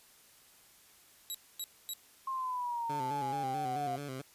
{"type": "tone bursts", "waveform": "10% pulse", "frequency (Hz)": 3868, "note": "B7", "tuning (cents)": -37, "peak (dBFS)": -28, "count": 3, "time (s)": [1.3, 1.935], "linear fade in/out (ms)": 0, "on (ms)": 45, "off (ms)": 250}
{"type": "exponential sweep", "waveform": "sine", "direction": "down", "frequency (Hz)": [1071, 705], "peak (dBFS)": -33, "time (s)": [2.27, 3.96], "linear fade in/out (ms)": 5}
{"type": "tone with vibrato", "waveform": "15% pulse", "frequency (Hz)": 137.3, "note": "C#3", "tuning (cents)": -16, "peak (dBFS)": -33, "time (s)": [2.89, 4.22], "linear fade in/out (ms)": 10, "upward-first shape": "square", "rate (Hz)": 4.6, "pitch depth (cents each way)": 81}
{"effects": ["white hiss -61 dBFS RMS until 4.34 s", "resampled to 32000 Hz"]}